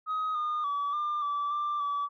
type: tone with pitch steps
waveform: sine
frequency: 1261 / 1220 / 1145 / 1197 / 1157 / 1181 / 1149 Hz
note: D#6 / D#6 / D6 / D6 / D6 / D6 / D6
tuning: +23 / -34 / -44 / +33 / -26 / +9 / -38 cents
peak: -26 dBFS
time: 0.06-2.09 s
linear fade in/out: 50 ms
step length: 290 ms
effects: tanh soft clip ceiling -26 dBFS